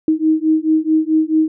sine beating tone pair, 312.6 / 317.2 Hz, D#4 / D#4, +8 / +33 cents, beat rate 4.6 Hz, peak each -15 / -15 dBFS, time 0.08-1.48 s, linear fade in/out 2 ms, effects none

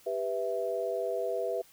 sine chord, E minor, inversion first, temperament just, 395.6 / 494.4 / 659.3 Hz, G4 / B4 / E5, +16 / +2 / 0 cents, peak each -35 / -33 / -33 dBFS, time 0.06-1.62 s, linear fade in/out 10 ms, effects white hiss -59 dBFS RMS until 1.72 s

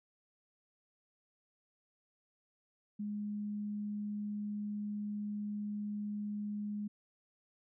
sine tone, 207.7 Hz, G#3, in tune, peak -36 dBFS, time 2.99-6.88 s, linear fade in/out 10 ms, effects none

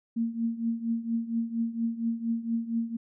sine tone with tremolo, 230 Hz, A#3, 23 cents flat, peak -23 dBFS, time 0.16-2.97 s, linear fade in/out 10 ms, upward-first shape triangle, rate 4.3 Hz, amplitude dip 85%, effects none

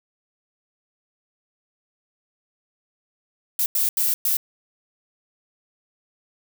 violet noise bursts at uneven times, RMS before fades -21 dBFS, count 4, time 3.59-3.66 / 3.75-3.89 / 3.97-4.14 / 4.25-4.37 s, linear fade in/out 2 ms, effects none

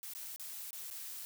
blue noise with dropouts, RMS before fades -45 dBFS, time 0.03-1.25 s, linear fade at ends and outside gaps 0 ms, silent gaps 0.136-0.15 / 0.361-0.397 / 0.707-0.73 / 0.902-0.91 s, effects none

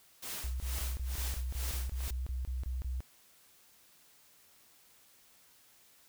white noise with tremolo, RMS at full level -40 dBFS, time 0.22-2.11 s, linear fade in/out 10 ms, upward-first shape sine, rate 2.2 Hz, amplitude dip 90%
sine tone bursts, 63.3 Hz, B1, 43 cents sharp, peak -33 dBFS, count 14, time 0.44-3.005 s, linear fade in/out 0 ms, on 160 ms, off 25 ms
clicks, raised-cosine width 0.5 ms, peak -36 dBFS, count 2, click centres 2.006 / 2.037 s
effects white hiss -63 dBFS RMS until 6.08 s

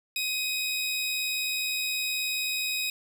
sawtooth tone pair together, 2509 / 3803 Hz, D#7 / A#7, +14 / +34 cents, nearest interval perfect fifth, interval 720 cents, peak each -26 / -29 dBFS, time 0.16-2.9 s, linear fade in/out 2 ms, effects none

